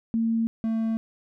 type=tone pair in turn; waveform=sine / triangle; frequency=227.1 / 224.1 Hz; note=A#3 / A3; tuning=-45 / +32 cents; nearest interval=unison; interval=23 cents; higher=first; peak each=-21 dBFS; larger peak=neither; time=0.14-0.47 / 0.64-0.97 s; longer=neither; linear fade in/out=0 ms; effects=none